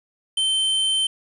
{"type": "tone", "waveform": "square", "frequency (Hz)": 3099, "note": "G7", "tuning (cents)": -21, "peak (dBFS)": -19, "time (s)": [0.37, 1.07], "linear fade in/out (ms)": 5, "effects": ["resampled to 24000 Hz", "8-bit"]}